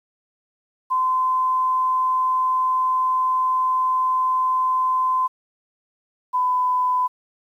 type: tone pair in turn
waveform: sine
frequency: 1028 / 1003.4 Hz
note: C6 / B5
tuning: -31 / +27 cents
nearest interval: unison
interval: 42 cents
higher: first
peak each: -17 dBFS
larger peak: neither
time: 0.9-5.28 / 6.33-7.08 s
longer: first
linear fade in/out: 20 ms
effects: 9-bit